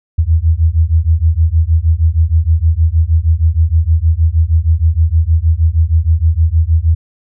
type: beating tone pair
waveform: sine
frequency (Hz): 78.1 / 84.5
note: D#2 / E2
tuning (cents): +7 / +43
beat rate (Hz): 6.4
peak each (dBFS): -11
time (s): 0.18-6.95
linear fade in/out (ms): 10
effects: none